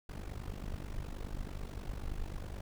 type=noise with amplitude modulation; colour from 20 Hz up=brown; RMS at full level=-37 dBFS; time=0.09-2.61 s; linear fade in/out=5 ms; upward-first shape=sine; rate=49.4 Hz; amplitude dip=85%; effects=none